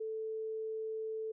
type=tone; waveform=sine; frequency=440 Hz; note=A4; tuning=in tune; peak=-36 dBFS; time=0-1.32 s; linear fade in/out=10 ms; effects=none

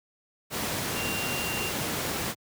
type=tone in noise; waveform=sine; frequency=2771 Hz; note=F7; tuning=14 cents flat; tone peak=-33 dBFS; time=0.94-1.73 s; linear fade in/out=50 ms; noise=pink; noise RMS=-30 dBFS; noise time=0.5-2.35 s; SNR=-6 dB; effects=high-pass 100 Hz 12 dB/octave

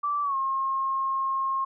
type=tone with pitch glide; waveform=sine; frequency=1164 to 1073.6 Hz; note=D6 to C6; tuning=-16 to +44 cents; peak=-24 dBFS; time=0.03-1.65 s; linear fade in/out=10 ms; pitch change=-140 cents; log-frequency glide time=0.23-0.36 s; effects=none

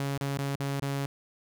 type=tone with dropouts; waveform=sawtooth; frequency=139.2 Hz; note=C#3; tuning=8 cents sharp; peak=-25 dBFS; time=0-1.06 s; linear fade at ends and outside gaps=2 ms; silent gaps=0.177-0.21 / 0.375-0.386 / 0.556-0.6 / 0.799-0.822 s; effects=none

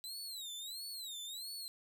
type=tone with vibrato; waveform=sawtooth; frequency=3951 Hz; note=B7; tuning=in tune; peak=-40 dBFS; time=0.04-1.68 s; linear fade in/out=0 ms; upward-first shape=sine; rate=1.5 Hz; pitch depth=200 cents each way; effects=none

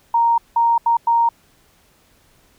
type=tone bursts at uneven times; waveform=sine; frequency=931 Hz; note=A#5; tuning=2 cents flat; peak=-12 dBFS; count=4; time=0.14-0.38 / 0.56-0.78 / 0.86-0.97 / 1.07-1.29 s; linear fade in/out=5 ms; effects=pink hiss -56 dBFS RMS until 2.58 s

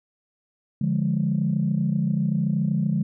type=chord; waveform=sine; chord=D diminished; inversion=none; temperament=equal; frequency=146.83 / 174.61 / 207.7 Hz; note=D3 / F3 / Ab3; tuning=0 / 0 / 0 cents; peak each=-24 / -24 / -24 dBFS; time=0.81-3.03 s; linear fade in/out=5 ms; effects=tanh soft clip ceiling -12 dBFS

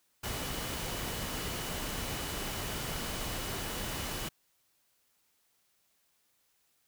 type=tone in noise; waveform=sine; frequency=2960 Hz; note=F#7; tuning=in tune; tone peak=-48 dBFS; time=0.23-4.29 s; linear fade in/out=10 ms; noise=pink; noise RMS=-37 dBFS; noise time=0.23-4.29 s; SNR=-14 dB; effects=white hiss -73 dBFS RMS until 6.87 s

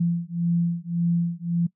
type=beating tone pair; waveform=sine; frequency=170 / 171.8 Hz; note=F3 / F3; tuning=-46 / -28 cents; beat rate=1.8 Hz; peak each=-24 dBFS; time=0-1.67 s; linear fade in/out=10 ms; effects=noise-tail reverb RT60 0.1 s tail -21 dB re dry

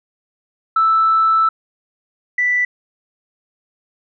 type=tone pair in turn; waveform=sine; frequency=1318.5 / 1975.5 Hz; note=E6 / B6; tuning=0 / 0 cents; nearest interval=perfect fifth; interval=700 cents; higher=second; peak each=-10 / -13 dBFS; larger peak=first; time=0.76-1.49 / 2.38-2.65 s; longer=first; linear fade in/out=5 ms; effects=tanh soft clip ceiling -6 dBFS

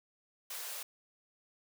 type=high-pass noise; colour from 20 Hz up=white; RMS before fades=-42 dBFS; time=0.5-0.83 s; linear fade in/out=5 ms; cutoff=440 Hz; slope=96 dB/octave; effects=none

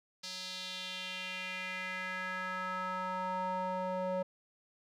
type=tone with band-pass filter sweep; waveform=square; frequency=185 Hz; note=F#3; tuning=in tune; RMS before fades=-38 dBFS; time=0.23-4.23 s; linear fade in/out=10 ms; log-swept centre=4700 to 630 Hz; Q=2.9; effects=none

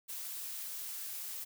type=noise; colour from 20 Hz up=blue; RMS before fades=-42 dBFS; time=0.08-1.45 s; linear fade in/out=20 ms; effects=none

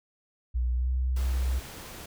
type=tone with pitch glide; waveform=sine; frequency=61 to 63.66 Hz; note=B1 to C2; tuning=-21 to -47 cents; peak=-24 dBFS; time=0.54-1.6 s; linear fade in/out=20 ms; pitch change=+74 cents; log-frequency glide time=0.74-0.9 s
type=noise; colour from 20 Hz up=pink; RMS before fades=-43 dBFS; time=1.16-2.06 s; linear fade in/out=5 ms
effects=none

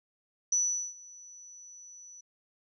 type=tone with ADSR envelope; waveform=sine; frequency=5940 Hz; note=F#8; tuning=6 cents sharp; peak=-23 dBFS; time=0.52-2.21 s; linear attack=5 ms; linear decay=410 ms; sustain=-24 dB; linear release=7 ms; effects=none

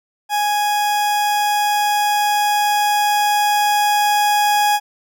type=tone with level ramp; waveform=40% pulse; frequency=830.6 Hz; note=G#5; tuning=in tune; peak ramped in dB=-15 to -12 dBFS; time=0.29-4.8 s; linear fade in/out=50 ms; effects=none

